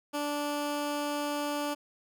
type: tone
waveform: 15% pulse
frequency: 291.9 Hz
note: D4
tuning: 10 cents flat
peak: -24 dBFS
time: 0.13-1.75 s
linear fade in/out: 20 ms
effects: none